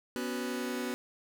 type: chord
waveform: sawtooth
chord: B suspended second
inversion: none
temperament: just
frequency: 246.9 / 277.8 / 370.4 Hz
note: B3 / C#4 / F#4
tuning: 0 / +4 / +2 cents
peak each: -31 / -36 / -34 dBFS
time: 0.16-0.94 s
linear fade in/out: 0 ms
effects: none